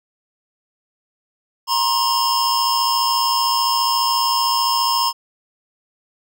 square tone cluster, 947 / 1061 / 5230 Hz, A#5 / C6 / E8, +27 / +24 / -15 cents, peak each -21 dBFS, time 1.67-5.13 s, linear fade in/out 50 ms, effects none

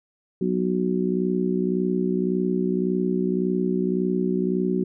harmonic tone, 61.8 Hz, B1, 2 cents sharp, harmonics 3 / 4 / 5 / 6, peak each -24 / -27 / -30 / -25 dBFS, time 0.41-4.84 s, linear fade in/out 5 ms, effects none

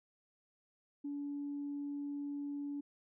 sine tone, 286.3 Hz, D4, 44 cents flat, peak -37 dBFS, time 1.04-2.81 s, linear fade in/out 10 ms, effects tanh soft clip ceiling -33 dBFS

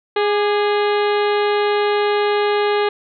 harmonic tone with a mistuned harmonic, 414 Hz, G#4, 5 cents flat, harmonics 1 / 2 / 3 / 4 / 5 / 6 / 7 / 8 / 9 / 10, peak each -16 / -22 / -26 / -28 / -30 / -32 / -33 / -34 / -35 / -36 dBFS, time 0.16-2.89 s, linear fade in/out 5 ms, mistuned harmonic 3, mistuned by -54 cents, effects none

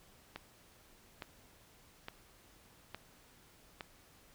click train, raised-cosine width 0.3 ms, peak -26 dBFS, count 5, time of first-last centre 0.36-3.808 s, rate 1.16 Hz, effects pink hiss -63 dBFS RMS until 4.34 s

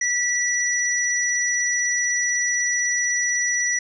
sine tone pair together, 1955 / 5858 Hz, B6 / F#8, -18 / -18 cents, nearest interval octave + perfect fifth, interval 1900 cents, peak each -22 dBFS, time 0.01-3.79 s, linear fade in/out 5 ms, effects none

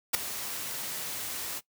white noise with ADSR envelope, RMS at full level -21 dBFS, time 0.13-1.61 s, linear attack 17 ms, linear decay 6 ms, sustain -15 dB, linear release 36 ms, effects noise-tail reverb RT60 0.1 s tail -19 dB re dry + high-pass 80 Hz 12 dB/octave

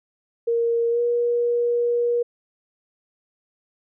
sine tone with pitch glide, 466.2 to 477.4 Hz, A#4 to A#4, 0 to +41 cents, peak -18 dBFS, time 0.47-2.23 s, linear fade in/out 10 ms, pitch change +41 cents, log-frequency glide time 0.9-1 s, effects none

